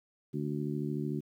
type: harmonic tone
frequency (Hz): 73.42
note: D2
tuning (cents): 0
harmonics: 2 / 3 / 4 / 5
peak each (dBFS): -35 / -37 / -38 / -39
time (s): 0.33-1.21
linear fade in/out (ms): 20
effects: 11-bit